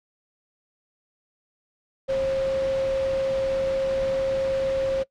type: tone in noise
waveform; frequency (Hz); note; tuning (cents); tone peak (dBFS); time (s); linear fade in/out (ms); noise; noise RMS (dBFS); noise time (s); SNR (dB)
sine; 536; C5; +42; -21; 2.08-5.04; 20; pink; -36; 2.08-5.04; +12
effects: noise-tail reverb RT60 0.1 s tail -21 dB re dry + low-pass 4000 Hz 12 dB/octave